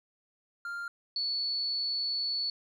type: tone pair in turn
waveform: triangle / sine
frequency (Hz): 1396.9 / 4435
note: F6 / C#8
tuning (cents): 0 / 0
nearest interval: octave + minor sixth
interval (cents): 2000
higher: second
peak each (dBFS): -33 / -29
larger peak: second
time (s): 0.65-0.88 / 1.16-2.5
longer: second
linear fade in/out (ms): 2
effects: none